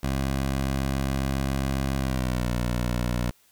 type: tone with pitch glide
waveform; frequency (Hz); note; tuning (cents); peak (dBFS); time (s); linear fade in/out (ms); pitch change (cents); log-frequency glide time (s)
15% pulse; 67.3 to 60.3; C2 to B1; +49 to -41; -18; 0.03-3.31; 5; -190; 1.96-2.48
effects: white hiss -61 dBFS RMS until 3.51 s